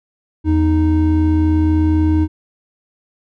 triangle tone pair together, 82.29 / 310.7 Hz, E2 / D#4, -2 / -2 cents, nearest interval octave + major seventh, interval 2300 cents, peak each -12 dBFS, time 0.44-2.28 s, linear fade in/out 50 ms, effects none

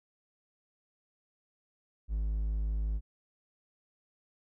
triangle tone, 52.8 Hz, G#1, 29 cents sharp, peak -27 dBFS, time 2.08-3.01 s, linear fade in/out 50 ms, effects none

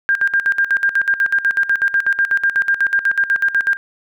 sine tone with tremolo, 1600 Hz, G6, 35 cents sharp, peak -11 dBFS, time 0.09-3.77 s, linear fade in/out 0 ms, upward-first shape square, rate 8.1 Hz, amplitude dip 80%, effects none

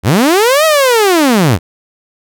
sawtooth linear two-way sweep, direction up then down, 73.42 to 648 to 73.42 Hz, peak -3 dBFS, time 0.03-1.59 s, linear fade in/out 50 ms, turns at 0.65 s, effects none

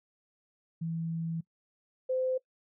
sine tone pair in turn, 164.6 / 515.4 Hz, E3 / C5, -2 / -26 cents, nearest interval octave + minor sixth, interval 1976 cents, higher second, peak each -31 / -27 dBFS, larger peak second, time 0.81-1.41 / 2.09-2.38 s, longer first, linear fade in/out 10 ms, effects noise-tail reverb RT60 0.1 s tail -22 dB re dry

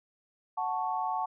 sine chord, F# minor, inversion none, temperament equal, 740 / 880 / 1108.7 Hz, F#5 / A5 / C#6, 0 / 0 / 0 cents, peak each -33 / -32 / -35 dBFS, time 0.57-1.26 s, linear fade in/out 10 ms, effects none

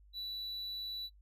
triangle tone, 3951 Hz, B7, in tune, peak -37 dBFS, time 0.13-1.1 s, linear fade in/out 50 ms, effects noise-tail reverb RT60 0.1 s tail -21 dB re dry + added 50 Hz sine -58 dBFS peak until 1.21 s

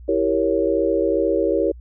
sine chord, E diminished seventh, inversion none, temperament equal, 329.6 / 392 / 466.2 / 554.4 Hz, E4 / G4 / Bb4 / Db5, 0 / 0 / 0 / 0 cents, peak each -22 dBFS, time 0.08-1.72 s, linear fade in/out 10 ms, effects added 60 Hz sine -37 dBFS peak until 1.8 s

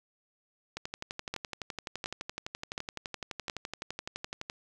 two click trains, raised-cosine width 0.2 ms, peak -19 / -16 dBFS, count 45 / 4, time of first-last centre 0.77-4.499 / 1.34-3.498 s, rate 11.8 / 1.39 Hz, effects none

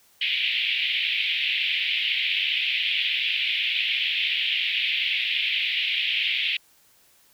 white band-pass noise, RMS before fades -25 dBFS, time 0.21-6.57 s, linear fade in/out 5 ms, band 2200 to 3400 Hz, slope 48 dB/octave, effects white hiss -59 dBFS RMS until 7.33 s

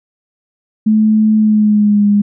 sine tone with pitch glide, 216.2 to 204.8 Hz, A3 to G#3, -30 to -24 cents, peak -7 dBFS, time 0.86-2.22 s, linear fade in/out 10 ms, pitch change -94 cents, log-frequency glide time 1.37-2.06 s, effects none

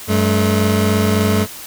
25% pulse tone pair together, 95.82 / 215.1 Hz, G2 / A3, -39 / -39 cents, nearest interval octave + major second, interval 1400 cents, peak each -12 dBFS, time 0.07-1.47 s, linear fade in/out 50 ms, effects white hiss -33 dBFS RMS until 1.66 s

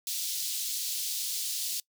pink high-pass noise, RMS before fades -33 dBFS, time 0.07-1.8 s, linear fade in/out 2 ms, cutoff 3700 Hz, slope 24 dB/octave, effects noise-tail reverb RT60 0.1 s tail -23 dB re dry

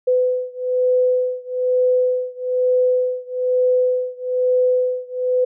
sine beating tone pair, 503 / 504.1 Hz, B4 / B4, +32 / +35 cents, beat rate 1.1 Hz, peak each -18 / -19 dBFS, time 0.07-5.45 s, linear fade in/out 10 ms, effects none

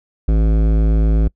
sine tone with hard clipping, 54 Hz, A1, 32 cents flat, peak -13 dBFS, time 0.28-1.28 s, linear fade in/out 5 ms, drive 15 dB, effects noise-tail reverb RT60 0.1 s tail -25 dB re dry

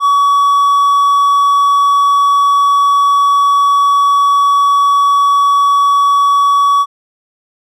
triangle tone, 1132 Hz, C#6, 36 cents sharp, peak -5 dBFS, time 0-6.86 s, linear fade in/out 50 ms, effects none

